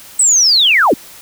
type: linear sweep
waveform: sine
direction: down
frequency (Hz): 8200 to 190.2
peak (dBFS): -7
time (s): 0.19-0.94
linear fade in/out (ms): 5
effects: white hiss -37 dBFS RMS until 1.21 s